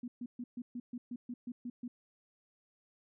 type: tone bursts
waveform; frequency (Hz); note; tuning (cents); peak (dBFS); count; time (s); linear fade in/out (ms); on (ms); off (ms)
sine; 243.2; B3; -26; -38; 11; 0.03-1.88; 5; 50; 130
effects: none